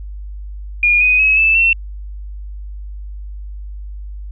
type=tone with pitch steps; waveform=sine; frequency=2430 / 2495 / 2563 / 2632 / 2702 Hz; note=D#7 / D#7 / E7 / E7 / E7; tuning=-42 / +4 / -49 / -3 / +42 cents; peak=-9 dBFS; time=0.83-1.73 s; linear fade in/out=2 ms; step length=180 ms; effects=added 50 Hz sine -26 dBFS peak until 4.31 s